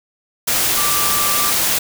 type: tone in noise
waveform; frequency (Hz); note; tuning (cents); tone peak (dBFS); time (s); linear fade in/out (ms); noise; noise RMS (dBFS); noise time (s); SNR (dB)
sine; 1174.7; D6; 0; -22; 0.77-1.51; 10; white; -17; 0.47-1.79; -8
effects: none